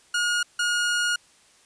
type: tone bursts at uneven times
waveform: sawtooth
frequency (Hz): 1435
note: F6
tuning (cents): +47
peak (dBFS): -18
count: 2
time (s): 0.14-0.43 / 0.59-1.16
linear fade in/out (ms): 5
effects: white hiss -57 dBFS RMS until 1.65 s + resampled to 22050 Hz